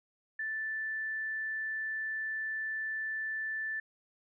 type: tone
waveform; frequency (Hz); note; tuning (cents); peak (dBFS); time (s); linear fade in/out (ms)
sine; 1760; A6; 0; -33; 0.39-3.8; 5
effects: none